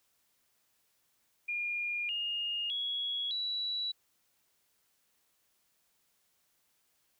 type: tone with pitch steps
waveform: sine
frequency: 2418 / 2842 / 3341 / 3928 Hz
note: D7 / F7 / G#7 / B7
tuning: +50 / +30 / +10 / -10 cents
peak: -32 dBFS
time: 1.48-3.92 s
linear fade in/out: 10 ms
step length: 610 ms
effects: white hiss -74 dBFS RMS until 7.19 s